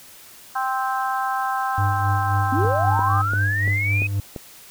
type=harmonic tone; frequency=261.7 Hz; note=C4; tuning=in tune; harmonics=3 / 4 / 5 / 6; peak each=-24 / -26 / -28 / -30 dBFS; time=0.55-3.22 s; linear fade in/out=10 ms
type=tone with tremolo; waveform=triangle; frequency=100 Hz; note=G2; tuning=35 cents sharp; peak=-16 dBFS; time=1.78-4.2 s; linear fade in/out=0 ms; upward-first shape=sine; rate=3.8 Hz; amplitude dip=50%
type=linear sweep; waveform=sine; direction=up; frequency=241.8 to 2545 Hz; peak=-21 dBFS; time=2.52-4.07 s; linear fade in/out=5 ms
type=click train; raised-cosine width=2 ms; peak=-17 dBFS; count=6; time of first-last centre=2.65-4.362 s; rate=2.92 Hz
effects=white hiss -45 dBFS RMS until 4.7 s